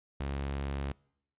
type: tone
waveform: sawtooth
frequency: 69.3 Hz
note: C#2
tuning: in tune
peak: -29 dBFS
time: 0.2-0.92 s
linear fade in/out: 5 ms
effects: noise-tail reverb RT60 0.7 s tail -25 dB re dry + resampled to 8000 Hz